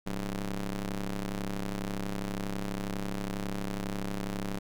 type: ring-modulated tone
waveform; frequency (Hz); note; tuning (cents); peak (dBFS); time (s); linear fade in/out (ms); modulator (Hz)
sawtooth; 102; G#2; -31; -25; 0.06-4.59; 10; 85.9
effects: none